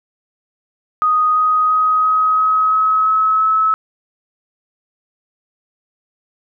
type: tone with pitch steps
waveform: sine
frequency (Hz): 1244.5 / 1251.7 / 1259 / 1266.3 / 1273.6 / 1281 / 1288.4 / 1295.9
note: D#6 / D#6 / D#6 / D#6 / D#6 / E6 / E6 / E6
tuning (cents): 0 / +10 / +20 / +30 / +40 / -50 / -40 / -30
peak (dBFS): -11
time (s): 1.02-3.74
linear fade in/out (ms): 0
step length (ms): 340
effects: none